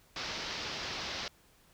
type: low-pass noise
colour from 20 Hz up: white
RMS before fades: -39 dBFS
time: 0.16-1.28 s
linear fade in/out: 2 ms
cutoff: 5500 Hz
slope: 48 dB/octave
effects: pink hiss -64 dBFS RMS until 1.73 s